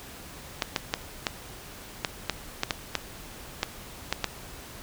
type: clicks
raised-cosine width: 0.2 ms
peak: -7 dBFS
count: 12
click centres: 0.622 / 0.762 / 0.939 / 1.268 / 2.048 / 2.297 / 2.634 / 2.708 / 2.953 / 3.631 / 4.126 / 4.243 s
effects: pink hiss -44 dBFS RMS until 4.82 s